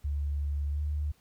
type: tone with pitch glide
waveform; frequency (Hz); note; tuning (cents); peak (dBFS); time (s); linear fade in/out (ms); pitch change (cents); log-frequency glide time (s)
sine; 72.1 to 74.26; D2 to D2; -31 to +20; -28; 0.04-1.12; 10; +51; 0.71-0.8
effects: pink hiss -66 dBFS RMS until 1.2 s